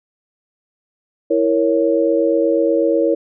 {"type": "chord", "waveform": "sine", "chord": "A# diminished", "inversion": "second", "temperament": "equal", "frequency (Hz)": [329.6, 466.2, 554.4], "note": ["E4", "A#4", "C#5"], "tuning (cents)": [0, 0, 0], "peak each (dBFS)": -17, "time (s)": [1.3, 3.15], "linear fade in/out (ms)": 10, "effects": []}